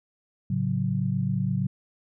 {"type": "chord", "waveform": "sine", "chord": "F# minor", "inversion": "first", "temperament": "equal", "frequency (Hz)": [110, 138.59, 185], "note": ["A2", "C#3", "F#3"], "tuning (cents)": [0, 0, 0], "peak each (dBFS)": [-29, -27, -27], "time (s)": [0.5, 1.67], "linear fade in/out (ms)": 5, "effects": []}